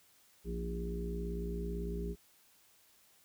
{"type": "harmonic tone with a mistuned harmonic", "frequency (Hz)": 58, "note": "A#1", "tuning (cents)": -8, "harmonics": [1, 3, 4, 5, 6, 7], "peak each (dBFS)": [-38, -41, -49, -51, -51, -42], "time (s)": [0.44, 2.16], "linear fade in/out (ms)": 50, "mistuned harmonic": 5, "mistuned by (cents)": 58, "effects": ["white hiss -66 dBFS RMS until 3.24 s"]}